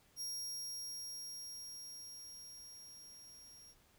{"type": "tone with level ramp", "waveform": "sawtooth", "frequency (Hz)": 5600, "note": "F8", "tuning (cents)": 4, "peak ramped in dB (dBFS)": [-37, -54], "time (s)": [0.16, 3.75], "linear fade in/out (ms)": 50, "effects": ["pink hiss -69 dBFS RMS until 3.98 s"]}